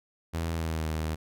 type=tone with pitch glide; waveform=sawtooth; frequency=82.6 to 78.69 Hz; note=E2 to D#2; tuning=+4 to +20 cents; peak=-25 dBFS; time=0.33-1.16 s; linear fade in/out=20 ms; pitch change=-84 cents; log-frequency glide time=0.51-0.88 s; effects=none